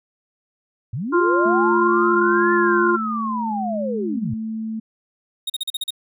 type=linear two-way sweep; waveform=sine; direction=up then down; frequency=97.6 to 1760 to 97.6 Hz; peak=-23 dBFS; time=0.93-4.34 s; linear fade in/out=5 ms; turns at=2.53 s
type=harmonic tone; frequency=349.2 Hz; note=F4; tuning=in tune; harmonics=1 / 3 / 4; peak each=-17 / -20 / -22 dBFS; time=1.12-2.97 s; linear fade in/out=20 ms
type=tone with vibrato; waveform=sine; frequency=217.1 Hz; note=A3; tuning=23 cents flat; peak=-24 dBFS; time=1.45-4.8 s; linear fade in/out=10 ms; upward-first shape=square; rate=0.73 Hz; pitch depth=31 cents each way
type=tone bursts; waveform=45% pulse; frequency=3729 Hz; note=A#7; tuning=in tune; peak=-22 dBFS; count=7; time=5.47-5.906 s; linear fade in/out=5 ms; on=28 ms; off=40 ms
effects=none